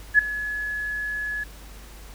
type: tone with ADSR envelope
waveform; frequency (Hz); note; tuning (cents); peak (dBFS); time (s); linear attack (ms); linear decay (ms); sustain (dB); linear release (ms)
sine; 1699; G#6; +39; -9; 0.14-1.44; 47; 7; -17; 9
effects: added 50 Hz sine -41 dBFS peak until 2.14 s + pink hiss -47 dBFS RMS until 2.14 s

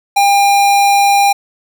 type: tone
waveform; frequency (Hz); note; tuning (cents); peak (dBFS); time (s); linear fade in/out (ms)
square; 802; G5; +39; -8; 0.16-1.33; 10
effects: none

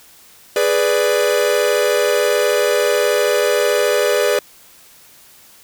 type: chord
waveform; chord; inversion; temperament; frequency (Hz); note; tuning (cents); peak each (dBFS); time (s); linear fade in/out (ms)
45% pulse; G# diminished; none; equal; 415.3 / 493.9 / 587.3; G#4 / B4 / D5; 0 / 0 / 0; -18; 0.56-4.39; 2
effects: white hiss -46 dBFS RMS until 5.63 s

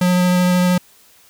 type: tone with vibrato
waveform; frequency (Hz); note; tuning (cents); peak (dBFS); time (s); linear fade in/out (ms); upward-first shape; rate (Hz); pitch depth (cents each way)
square; 180.1; F#3; -46; -13; 0.01-0.78; 5; sine; 13; 9
effects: white hiss -50 dBFS RMS until 1.29 s

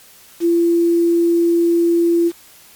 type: tone with quantisation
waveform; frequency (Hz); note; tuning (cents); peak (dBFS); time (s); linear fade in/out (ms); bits
sine; 340; F4; -46; -11; 0.4-2.32; 50; 6
effects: white hiss -45 dBFS RMS until 2.75 s + MP3 96 kbps

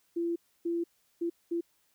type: tone bursts at uneven times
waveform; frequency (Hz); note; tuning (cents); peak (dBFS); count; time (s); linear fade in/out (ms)
sine; 339.7; F4; -48; -28; 4; 0.16-0.36 / 0.65-0.84 / 1.21-1.3 / 1.51-1.61; 10
effects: white hiss -71 dBFS RMS until 1.94 s

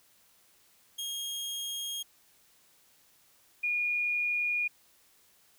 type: tone pair in turn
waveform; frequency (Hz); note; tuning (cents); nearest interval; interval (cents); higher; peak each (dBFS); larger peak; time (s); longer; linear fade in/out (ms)
sawtooth / sine; 3253 / 2437; G#7 / D#7; -37 / -37; perfect fourth; 500; first; -31 / -27; second; 0.98-2.03 / 3.63-4.68; neither; 10
effects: white hiss -64 dBFS RMS until 5.58 s

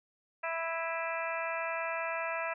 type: harmonic tone with a mistuned harmonic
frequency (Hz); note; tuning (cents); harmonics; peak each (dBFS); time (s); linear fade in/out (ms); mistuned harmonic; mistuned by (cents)
329.6; E4; 0; 2 / 3 / 4 / 5 / 6 / 7 / 8; -37 / -39 / -40 / -41 / -42 / -42 / -43; 0.43-2.54; 10; 7; +59
effects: none

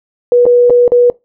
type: tone with dropouts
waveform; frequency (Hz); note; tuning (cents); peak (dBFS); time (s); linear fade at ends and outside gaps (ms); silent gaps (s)
sine; 486.1; B4; -28; -4; 0.32-1.1; 1; 0.455-0.464 / 0.698-0.704 / 0.879-0.919
effects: noise-tail reverb RT60 0.2 s tail -21 dB re dry

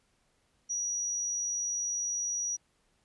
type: tone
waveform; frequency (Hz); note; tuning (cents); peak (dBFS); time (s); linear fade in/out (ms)
sine; 5800; F#8; -35; -30; 0.69-2.57; 20
effects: pink hiss -72 dBFS RMS until 3.04 s + resampled to 24000 Hz

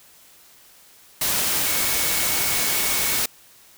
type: tone in noise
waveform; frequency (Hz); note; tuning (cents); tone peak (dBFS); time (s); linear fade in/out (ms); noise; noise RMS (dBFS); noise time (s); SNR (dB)
sine; 2217; C#7; 0; -32; 1.66-3.19; 5; white; -22; 1.21-3.26; -13
effects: white hiss -51 dBFS RMS until 3.77 s

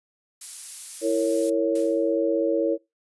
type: noise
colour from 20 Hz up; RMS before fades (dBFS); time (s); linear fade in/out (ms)
violet; -32; 0.41-1.5; 5
type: chord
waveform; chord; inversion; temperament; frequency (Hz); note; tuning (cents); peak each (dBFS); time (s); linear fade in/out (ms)
sine; A# diminished; second; equal with one note detuned; 329.6 / 458.7 / 554.4; E4 / A#4 / C#5; 0 / -28 / 0; -24; 1.01-2.78; 50
type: noise with exponential decay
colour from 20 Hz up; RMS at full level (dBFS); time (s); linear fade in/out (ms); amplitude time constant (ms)
blue; -36; 1.75-2.18; 5; 93
effects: noise-tail reverb RT60 0.2 s tail -21 dB re dry + resampled to 24000 Hz

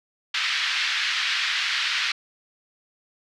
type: band-pass noise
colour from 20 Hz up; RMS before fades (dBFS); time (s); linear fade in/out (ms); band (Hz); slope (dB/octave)
pink; -25; 0.34-2.12; 5; 1600 to 4500; 24
effects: none

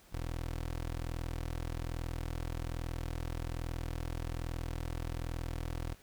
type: tone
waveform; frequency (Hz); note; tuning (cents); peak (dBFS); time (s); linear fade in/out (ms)
20% pulse; 41.2; E1; 0; -31; 0.12-5.95; 20
effects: pink hiss -61 dBFS RMS until 6.02 s

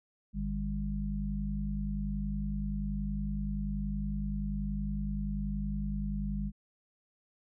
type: harmonic tone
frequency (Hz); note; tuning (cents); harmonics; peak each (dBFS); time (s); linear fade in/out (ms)
50.6; G#1; -44; 1 / 3 / 4; -34 / -39 / -35; 0.33-6.52; 50
effects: none

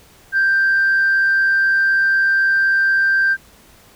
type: tone with frequency modulation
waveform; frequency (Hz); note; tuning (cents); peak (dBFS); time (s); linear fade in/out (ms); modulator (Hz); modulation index
sine; 1574; G6; +7; -11; 0.32-3.37; 50; 82.7; 0.25
effects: tanh soft clip ceiling -9 dBFS + pink hiss -48 dBFS RMS until 3.95 s

